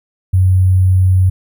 sine tone with sample-and-hold, 93 Hz, F#2, 9 cents sharp, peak -7 dBFS, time 0.33-1.3 s, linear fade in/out 10 ms, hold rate 11025 Hz, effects none

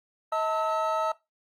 triangle tone cluster, 637 / 893 / 1297 Hz, D#5 / A5 / E6, +41 / +25 / -28 cents, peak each -27 / -28 / -27 dBFS, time 0.32-1.12 s, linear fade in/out 5 ms, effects noise-tail reverb RT60 0.2 s tail -18 dB re dry + Opus 32 kbps

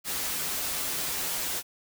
white noise with comb filter, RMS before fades -31 dBFS, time 0.04-1.63 s, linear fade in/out 50 ms, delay 8.9 ms, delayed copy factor -0.55, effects none

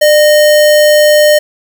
sine tone with sample-and-hold, 600 Hz, D5, 37 cents sharp, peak -3 dBFS, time 0.01-1.39 s, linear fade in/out 10 ms, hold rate 2450 Hz, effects none

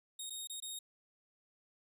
15% pulse tone with dropouts, 3729 Hz, A#7, in tune, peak -34 dBFS, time 0.19-0.79 s, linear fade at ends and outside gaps 5 ms, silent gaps 0.298-0.304 / 0.473-0.497 / 0.602-0.623 s, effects resampled to 32000 Hz

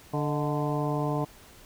harmonic tone with a mistuned harmonic, 146.83 Hz, D3, in tune, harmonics 1 / 2 / 3 / 4 / 5 / 6 / 7, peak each -29 / -32 / -34 / -35 / -36 / -37 / -37 dBFS, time 0.13-1.25 s, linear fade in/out 10 ms, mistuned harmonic 4, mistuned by +77 cents, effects pink hiss -52 dBFS RMS until 1.65 s

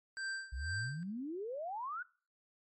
square tone with tremolo, 1569 Hz, G6, 1 cent sharp, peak -37 dBFS, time 0.17-1.03 s, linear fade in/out 0 ms, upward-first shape sine, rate 2.1 Hz, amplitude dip 90%
sine exponential sweep, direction up, 59.3 to 1522 Hz, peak -38 dBFS, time 0.52-2.03 s, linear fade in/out 10 ms
effects noise-tail reverb RT60 0.4 s tail -22 dB re dry + MP3 32 kbps

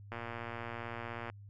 click train, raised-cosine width 0.5 ms, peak -26 dBFS, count 139, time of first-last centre 0.12-1.299 s, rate 117 Hz, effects added 101 Hz sine -49 dBFS peak until 1.49 s

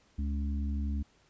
harmonic tone, 71.1 Hz, C#2, 45 cents sharp, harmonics 1 / 3 / 4, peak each -30 / -38 / -44 dBFS, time 0.18-1.03 s, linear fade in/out 10 ms, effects pink hiss -66 dBFS RMS until 1.29 s + resampled to 16000 Hz

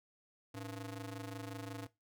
sawtooth ring-modulated tone, 195.5 Hz, G3, 4 cents flat, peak -36 dBFS, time 0.54-1.87 s, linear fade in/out 10 ms, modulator 85 Hz, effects noise-tail reverb RT60 0.2 s tail -17 dB re dry

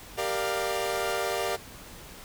sawtooth chord, G minor seventh, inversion none, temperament equal with one note detuned, 392 / 466.2 / 595.9 / 698.5 Hz, G4 / Bb4 / D5 / F5, 0 / 0 / +25 / 0 cents, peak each -29 dBFS, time 0.17-1.57 s, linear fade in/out 20 ms, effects pink hiss -46 dBFS RMS until 2.24 s

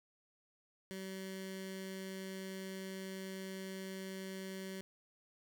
15% pulse tone with notch filter, 190.5 Hz, G3, 49 cents flat, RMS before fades -45 dBFS, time 0.91-4.81 s, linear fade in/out 0 ms, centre 770 Hz, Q 1, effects none

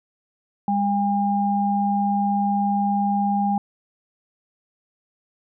sine tone pair together, 201.9 / 807 Hz, G#3 / G#5, -49 / -50 cents, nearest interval 2 octaves, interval 2399 cents, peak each -21 dBFS, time 0.68-3.58 s, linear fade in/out 2 ms, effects none

